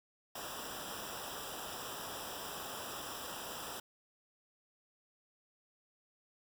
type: noise with comb filter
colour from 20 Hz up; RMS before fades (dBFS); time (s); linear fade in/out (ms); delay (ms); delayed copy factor
pink; -44; 0.35-3.8; 5; 0.46; -0.9
effects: none